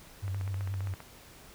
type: tone with vibrato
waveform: sine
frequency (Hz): 96.7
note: G2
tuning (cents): -23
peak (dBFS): -31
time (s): 0.22-0.95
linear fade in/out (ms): 20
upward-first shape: sine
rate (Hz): 8.3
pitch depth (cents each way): 44
type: click train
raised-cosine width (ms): 0.5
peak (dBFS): -29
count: 12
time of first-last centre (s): 0.28-1.004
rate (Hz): 15.2
effects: pink hiss -53 dBFS RMS until 1.54 s